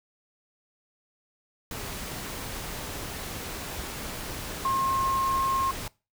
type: tone in noise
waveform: sine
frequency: 1070 Hz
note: C6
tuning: 38 cents sharp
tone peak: -23 dBFS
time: 4.65-5.71 s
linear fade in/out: 2 ms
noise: pink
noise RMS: -36 dBFS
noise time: 1.71-5.88 s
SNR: +10 dB
effects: noise-tail reverb RT60 0.3 s tail -23 dB re dry